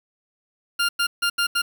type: tone bursts at uneven times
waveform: 20% pulse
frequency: 1400 Hz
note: F6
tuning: 4 cents sharp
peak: -14 dBFS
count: 5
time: 0.79-0.89 / 0.99-1.07 / 1.22-1.3 / 1.38-1.47 / 1.55-1.62 s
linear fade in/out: 10 ms
effects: 7-bit